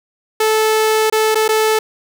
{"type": "tone with dropouts", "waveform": "sawtooth", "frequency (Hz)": 436.3, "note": "A4", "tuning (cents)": -15, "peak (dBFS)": -8, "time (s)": [0.4, 1.79], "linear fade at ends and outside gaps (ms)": 5, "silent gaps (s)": [[1.1, 1.124], [1.347, 1.354], [1.48, 1.489]], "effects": []}